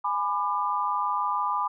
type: chord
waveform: sine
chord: G# diminished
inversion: none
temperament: just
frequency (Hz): 830.6 / 996.7 / 1196.1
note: G#5 / B5 / D6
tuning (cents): 0 / +16 / +31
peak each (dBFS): -31 / -27 / -28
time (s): 0.04-1.68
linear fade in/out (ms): 10
effects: none